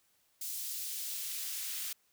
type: noise with high-pass filter sweep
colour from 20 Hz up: white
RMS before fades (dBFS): -39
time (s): 0.41-1.93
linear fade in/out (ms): 5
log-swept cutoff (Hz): 5100 to 2000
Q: 0.72
effects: white hiss -72 dBFS RMS until 2.12 s